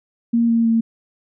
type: tone with pitch steps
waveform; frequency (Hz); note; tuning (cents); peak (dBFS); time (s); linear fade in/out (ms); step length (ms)
sine; 233.1 / 230.2 / 227.3; A#3 / A#3 / A#3; 0 / -22 / -43; -13; 0.33-0.81; 10; 160
effects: none